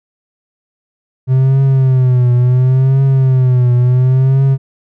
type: tone with vibrato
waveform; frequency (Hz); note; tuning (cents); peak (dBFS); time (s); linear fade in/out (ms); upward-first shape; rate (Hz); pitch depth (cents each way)
triangle; 129; C3; -24; -5; 1.27-4.58; 50; triangle; 0.71; 97
effects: none